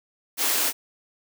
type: high-pass noise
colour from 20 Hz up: white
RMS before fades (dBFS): -23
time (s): 0.37-0.73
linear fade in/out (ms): 50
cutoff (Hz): 240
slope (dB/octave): 96
effects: none